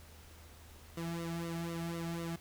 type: tone with flanger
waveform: sawtooth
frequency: 167.8 Hz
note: E3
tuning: 31 cents sharp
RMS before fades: -39 dBFS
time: 0.97-2.36 s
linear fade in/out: 5 ms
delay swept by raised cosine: 1.2 to 2.11 ms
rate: 4 Hz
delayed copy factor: -1
effects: added 79 Hz sine -55 dBFS peak until 2.4 s + pink hiss -58 dBFS RMS until 2.4 s